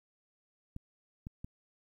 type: clicks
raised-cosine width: 5 ms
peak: -29 dBFS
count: 3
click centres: 0.764 / 1.269 / 1.445 s
effects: 11-bit